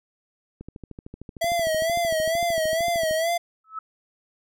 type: click train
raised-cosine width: 3 ms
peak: -25 dBFS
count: 34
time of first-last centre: 0.61-3.11 s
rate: 13.2 Hz
type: tone with vibrato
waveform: square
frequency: 659.3 Hz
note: E5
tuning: in tune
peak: -22 dBFS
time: 1.41-3.38 s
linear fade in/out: 10 ms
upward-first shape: sine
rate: 2.2 Hz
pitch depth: 84 cents each way
type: tone with exponential growth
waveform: sine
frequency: 1300 Hz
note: E6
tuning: 24 cents flat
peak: -26 dBFS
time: 3.64-3.79 s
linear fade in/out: 5 ms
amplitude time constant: 32 ms
effects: none